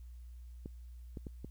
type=clicks; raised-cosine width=3 ms; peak=-30 dBFS; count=4; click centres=0.659 / 1.172 / 1.268 / 1.446 s; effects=added 60 Hz sine -47 dBFS peak until 1.5 s + white hiss -74 dBFS RMS until 1.5 s